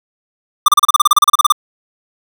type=tone bursts; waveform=square; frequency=1190 Hz; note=D6; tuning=22 cents sharp; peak=-5 dBFS; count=16; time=0.66-1.523 s; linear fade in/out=5 ms; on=23 ms; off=33 ms; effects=none